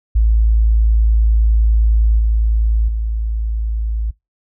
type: tone with level steps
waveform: sine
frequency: 54.9 Hz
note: A1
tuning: 3 cents flat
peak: -9 / -11 / -16 dBFS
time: 0.15-4.11 s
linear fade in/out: 10 ms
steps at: 2.19 / 2.88 s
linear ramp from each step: 5 ms
effects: noise-tail reverb RT60 0.2 s tail -24 dB re dry